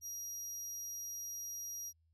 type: tone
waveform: 35% pulse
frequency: 5730 Hz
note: F8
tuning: 44 cents sharp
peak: -39 dBFS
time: 0.01-1.93 s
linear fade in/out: 50 ms
effects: added 81 Hz sine -70 dBFS peak until 2.13 s